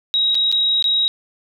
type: tone with dropouts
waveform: sine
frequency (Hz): 3816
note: A#7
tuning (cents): +40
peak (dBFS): -14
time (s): 0.14-1.08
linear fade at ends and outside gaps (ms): 0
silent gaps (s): 0.346-0.352 / 0.516-0.525 / 0.825-0.842
effects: none